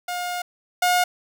sawtooth tone pair in turn, 713 / 718 Hz, F5 / F5, +36 / +48 cents, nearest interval unison, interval 12 cents, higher second, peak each -22 / -13 dBFS, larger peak second, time 0.08-0.42 / 0.82-1.04 s, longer first, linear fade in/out 5 ms, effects none

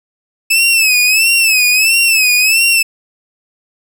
sawtooth tone with vibrato, 2600 Hz, E7, 24 cents flat, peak -5 dBFS, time 0.5-2.83 s, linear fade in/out 10 ms, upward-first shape sine, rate 1.5 Hz, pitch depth 100 cents each way, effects none

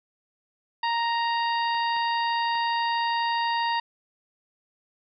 harmonic tone, 932.3 Hz, A#5, in tune, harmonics 1 / 2 / 3 / 4 / 5, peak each -24 / -31 / -35 / -37 / -37 dBFS, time 0.83-3.8 s, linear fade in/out 5 ms
clicks, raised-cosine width 0.3 ms, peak -29 / -27 / -28 dBFS, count 3, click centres 1.748 / 1.966 / 2.554 s
effects none

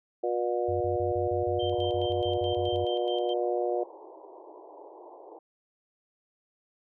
harmonic tone, 120 Hz, B2, 49 cents flat, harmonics 3 / 4 / 5 / 6, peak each -30 / -31 / -32 / -33 dBFS, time 0.23-3.84 s, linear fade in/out 10 ms
sine tone bursts, 92.5 Hz, F#2, in tune, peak -33 dBFS, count 14, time 0.68-2.851 s, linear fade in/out 10 ms, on 130 ms, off 27 ms
sine tone with tremolo, 3136 Hz, G7, in tune, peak -36 dBFS, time 1.59-3.34 s, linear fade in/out 10 ms, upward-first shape square, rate 4.7 Hz, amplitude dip 70%
pink band-pass noise, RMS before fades -48 dBFS, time 1.72-5.39 s, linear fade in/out 5 ms, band 320 to 1000 Hz, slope 96 dB/octave
effects none

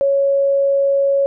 sine tone, 554.4 Hz, C#5, in tune, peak -12 dBFS, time 0.01-1.26 s, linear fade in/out 0 ms, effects none

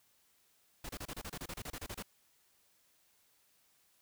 pink noise bursts, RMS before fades -43 dBFS, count 15, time 0.84-2.026 s, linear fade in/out 5 ms, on 52 ms, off 29 ms, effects white hiss -71 dBFS RMS until 4.01 s

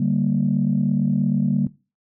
sine chord, G minor, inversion second, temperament equal, 146.83 / 196 / 233.1 Hz, D3 / G3 / Bb3, 0 / 0 / 0 cents, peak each -21 dBFS, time 0-1.67 s, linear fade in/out 5 ms, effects noise-tail reverb RT60 0.3 s tail -19 dB re dry + tanh soft clip ceiling -9 dBFS

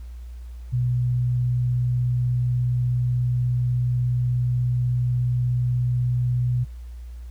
sine tone, 123.47 Hz, B2, in tune, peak -19 dBFS, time 0.72-6.65 s, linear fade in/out 20 ms, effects added 60 Hz sine -34 dBFS peak until 7.3 s + pink hiss -59 dBFS RMS until 7.3 s

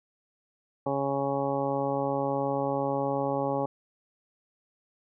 harmonic tone, 138.59 Hz, C#3, in tune, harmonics 1 / 2 / 3 / 4 / 5 / 6 / 7 / 8, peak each -36 / -33 / -34 / -30 / -40 / -32 / -42 / -39 dBFS, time 0.86-3.66 s, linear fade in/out 5 ms, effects none

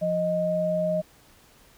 sine tone pair together, 174.54 / 622 Hz, F3 / D#5, -1 / -1 cents, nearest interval octave + minor seventh, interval 2200 cents, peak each -29 / -23 dBFS, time 0.01-1.02 s, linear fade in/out 20 ms, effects pink hiss -56 dBFS RMS until 1.77 s

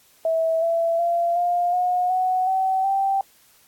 sine tone with pitch steps, 651 / 668.1 / 685.7 / 703.8 / 722.3 / 741.4 / 760.9 / 780.9 Hz, E5 / E5 / F5 / F5 / F#5 / F#5 / F#5 / G5, -22 / +23 / -32 / +13 / -42 / +3 / +48 / -7 cents, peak -18 dBFS, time 0.25-3.21 s, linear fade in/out 2 ms, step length 370 ms, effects white hiss -56 dBFS RMS until 3.67 s + AAC 64 kbps

